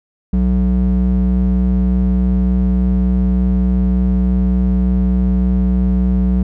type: ring-modulated tone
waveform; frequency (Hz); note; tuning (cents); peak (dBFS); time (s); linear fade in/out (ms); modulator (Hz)
triangle; 123.7; B2; +3; -6; 0.33-6.43; 5; 62.7
effects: none